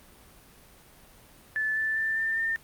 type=tone with pitch steps; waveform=sine; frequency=1743 / 1759.2 / 1775.5 / 1792 / 1808.6 Hz; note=A6 / A6 / A6 / A6 / A6; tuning=-17 / -1 / +15 / +31 / +47 cents; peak=-25 dBFS; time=1.56-2.56 s; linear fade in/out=0 ms; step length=200 ms; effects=pink hiss -54 dBFS RMS until 2.63 s + Opus 32 kbps